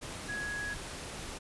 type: tone in noise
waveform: sine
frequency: 1669 Hz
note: G#6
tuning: 8 cents sharp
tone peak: -35 dBFS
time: 0.28-0.75 s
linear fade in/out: 20 ms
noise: pink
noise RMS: -42 dBFS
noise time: 0.01-1.39 s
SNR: +4 dB
effects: resampled to 24000 Hz